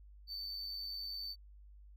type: tone with amplitude modulation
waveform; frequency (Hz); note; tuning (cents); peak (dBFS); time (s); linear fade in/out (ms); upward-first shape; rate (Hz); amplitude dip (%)
triangle; 4545; C#8; +42; -37; 0.27-1.36; 50; sine; 99.8; 50
effects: added 50 Hz sine -54 dBFS peak until 1.96 s